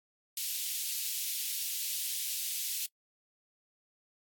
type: high-pass noise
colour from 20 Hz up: white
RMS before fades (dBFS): -35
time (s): 0.37-2.86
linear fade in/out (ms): 2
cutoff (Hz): 2700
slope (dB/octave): 24
effects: noise-tail reverb RT60 0.1 s tail -26 dB re dry + AAC 64 kbps